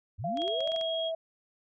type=linear sweep; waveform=sine; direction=up; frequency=78 to 703 Hz; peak=-34 dBFS; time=0.18-0.77 s; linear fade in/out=20 ms
type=tone with pitch glide; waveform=sine; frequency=689 to 652.6 Hz; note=F5 to E5; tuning=-24 to -18 cents; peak=-30 dBFS; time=0.24-1.15 s; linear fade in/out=5 ms; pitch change=-94 cents; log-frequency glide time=0.38-0.58 s
type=tone; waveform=sine; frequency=3281 Hz; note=G#7; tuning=22 cents flat; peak=-33 dBFS; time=0.36-1.12 s; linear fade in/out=50 ms
type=clicks; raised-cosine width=0.2 ms; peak=-27 dBFS; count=8; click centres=0.373 / 0.419 / 0.479 / 0.606 / 0.675 / 0.719 / 0.762 / 0.812 s
effects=none